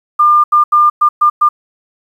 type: tone bursts at uneven times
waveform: sine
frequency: 1200 Hz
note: D6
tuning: 37 cents sharp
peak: -5 dBFS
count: 6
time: 0.19-0.44 / 0.52-0.64 / 0.72-0.9 / 1.01-1.09 / 1.21-1.3 / 1.41-1.49 s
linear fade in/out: 10 ms
effects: 7-bit